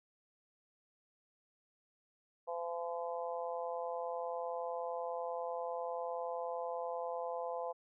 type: harmonic tone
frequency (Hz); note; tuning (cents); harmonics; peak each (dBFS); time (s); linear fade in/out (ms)
170.3; F3; -43; 3 / 4 / 5 / 6; -40 / -42 / -44 / -46; 2.47-7.73; 20
effects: none